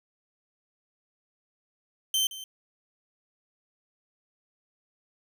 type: tone with echo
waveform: sawtooth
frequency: 3103 Hz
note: G7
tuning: 18 cents flat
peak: -20 dBFS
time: 2.14-2.27 s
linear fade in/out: 2 ms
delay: 170 ms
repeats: 1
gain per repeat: -15 dB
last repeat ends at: 2.44 s
effects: none